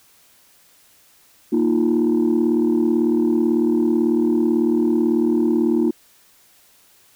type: chord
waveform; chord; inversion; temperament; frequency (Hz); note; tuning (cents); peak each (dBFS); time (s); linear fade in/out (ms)
sine; Bb suspended fourth; none; equal; 233.1 / 311.1 / 349.2; Bb3 / Eb4 / F4; 0 / 0 / 0; -18; 1.52-5.91; 10
effects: tanh soft clip ceiling -10 dBFS + white hiss -54 dBFS RMS until 7.15 s